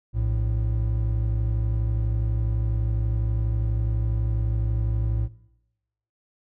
triangle tone pair together, 58.48 / 110.6 Hz, A#1 / A2, +6 / +9 cents, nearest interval major seventh, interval 1103 cents, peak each -22 dBFS, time 0.13-5.29 s, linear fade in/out 50 ms, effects noise-tail reverb RT60 0.9 s tail -19 dB re dry

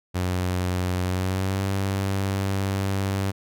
sawtooth tone with pitch glide, 90.9 to 97.42 Hz, F#2 to G2, -30 to -10 cents, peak -19 dBFS, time 0.14-3.32 s, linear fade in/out 20 ms, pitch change +120 cents, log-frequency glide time 1.03-1.63 s, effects none

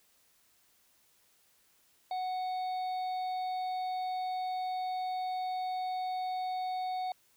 harmonic tone, 740 Hz, F#5, in tune, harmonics 1 / 3 / 5 / 6, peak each -32 / -52 / -51 / -53 dBFS, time 2.11-7.12 s, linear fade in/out 2 ms, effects white hiss -68 dBFS RMS until 7.36 s

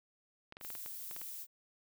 clicks, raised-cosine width 0.3 ms, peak -32 dBFS, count 10, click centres 0.524 / 0.569 / 0.612 / 0.649 / 0.703 / 0.752 / 0.861 / 1.112 / 1.164 / 1.215 s
violet noise, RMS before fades -45 dBFS, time 0.6-1.47 s, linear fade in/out 50 ms
effects none

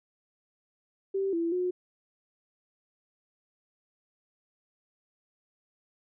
sine tone with pitch steps, 389.1 / 335.2 / 361.7 Hz, G4 / E4 / F#4, -13 / +29 / -39 cents, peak -26 dBFS, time 1.14-1.71 s, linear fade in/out 10 ms, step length 190 ms, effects none

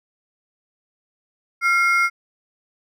triangle ring-modulated tone, 1760 Hz, A6, in tune, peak -10 dBFS, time 1.61-2.1 s, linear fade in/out 50 ms, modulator 383 Hz, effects none

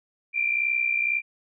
sine tone pair together, 2359 / 2421 Hz, D7 / D#7, +7 / -48 cents, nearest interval unison, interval 45 cents, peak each -23 / -27 dBFS, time 0.33-1.22 s, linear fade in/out 50 ms, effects none

